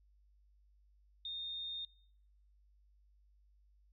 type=tone; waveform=sine; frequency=3664 Hz; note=A#7; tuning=31 cents flat; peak=-40 dBFS; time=1.25-1.85 s; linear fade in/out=2 ms; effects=noise-tail reverb RT60 0.8 s tail -26 dB re dry + added 50 Hz sine -65 dBFS peak until 3.92 s